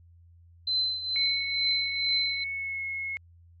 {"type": "tone with tremolo", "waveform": "sine", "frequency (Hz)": 4062, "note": "B7", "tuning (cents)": 48, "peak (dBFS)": -22, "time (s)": [0.67, 2.44], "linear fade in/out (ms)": 5, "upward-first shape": "triangle", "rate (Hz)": 2.2, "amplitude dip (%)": 75}
{"type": "tone with pitch glide", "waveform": "sine", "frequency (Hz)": [2209, 2174], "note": ["C#7", "C#7"], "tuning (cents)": [-7, -34], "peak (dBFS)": -30, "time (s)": [1.16, 3.17], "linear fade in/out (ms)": 0, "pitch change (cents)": -27, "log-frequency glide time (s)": [2.5, 2.84]}
{"effects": ["added 85 Hz sine -52 dBFS peak until 3.6 s", "MP3 32 kbps"]}